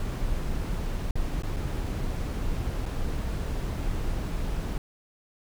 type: noise with dropouts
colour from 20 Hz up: brown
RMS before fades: -29 dBFS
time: 0-4.78 s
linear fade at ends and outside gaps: 1 ms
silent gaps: 1.109-1.155 / 1.422-1.434 / 1.563-1.567 / 2.856-2.861 s
effects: none